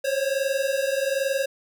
square tone pair together, 533.2 / 554.4 Hz, C5 / C#5, +33 / 0 cents, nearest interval minor second, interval 67 cents, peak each -26 dBFS, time 0.04-1.46 s, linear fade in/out 10 ms, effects none

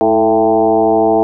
sine tone with frequency modulation, 554.4 Hz, C#5, in tune, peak -8 dBFS, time 0.01-1.23 s, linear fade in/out 0 ms, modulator 113 Hz, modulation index 2.4, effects none

